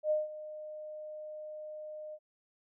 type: tone with ADSR envelope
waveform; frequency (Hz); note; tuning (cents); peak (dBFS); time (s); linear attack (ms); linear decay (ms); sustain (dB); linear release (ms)
sine; 612; D#5; -29; -25; 0.03-2.19; 77; 170; -16; 54
effects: none